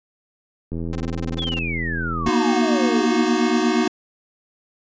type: click train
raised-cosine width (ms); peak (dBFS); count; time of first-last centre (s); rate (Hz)
3; -16; 131; 0.72-2.284; 83.1
type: tone bursts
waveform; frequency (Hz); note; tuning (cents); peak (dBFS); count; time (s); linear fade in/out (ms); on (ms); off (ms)
sawtooth; 260.6; C4; -7; -25; 14; 0.93-1.591; 2; 24; 25
type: exponential sweep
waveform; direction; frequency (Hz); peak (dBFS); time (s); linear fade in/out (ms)
sine; down; 3520 to 311.1; -25; 1.38-3.22; 10
type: chord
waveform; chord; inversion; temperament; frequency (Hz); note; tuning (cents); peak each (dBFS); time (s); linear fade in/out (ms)
square; B major seventh; third; equal with one note detuned; 233.1 / 241.6 / 311.1 / 370; A#3 / B3 / D#4 / F#4; 0 / -38 / 0 / 0; -23; 2.26-3.88; 5
effects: resampled to 16000 Hz